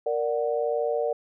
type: chord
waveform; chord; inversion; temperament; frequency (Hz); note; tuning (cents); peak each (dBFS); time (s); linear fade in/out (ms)
sine; Bb augmented; none; equal; 466.2 / 587.3 / 740; Bb4 / D5 / F#5; 0 / 0 / 0; -26 / -27 / -32; 0.06-1.13; 5
effects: none